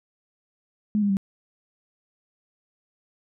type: tone with pitch steps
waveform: sine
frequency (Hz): 210.6 / 202.7 / 195.14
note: G#3 / G#3 / G3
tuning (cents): +24 / -42 / -8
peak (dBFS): -19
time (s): 0.95-1.169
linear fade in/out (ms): 0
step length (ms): 73
effects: none